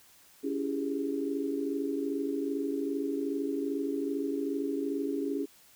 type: tone cluster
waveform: sine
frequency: 280.8 / 334 / 391.5 / 414 Hz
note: C#4 / E4 / G4 / G#4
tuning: +22 / +23 / -2 / -5 cents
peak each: -32 / -37 / -39 / -35 dBFS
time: 0.43-5.46 s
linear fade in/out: 20 ms
effects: white hiss -59 dBFS RMS until 5.75 s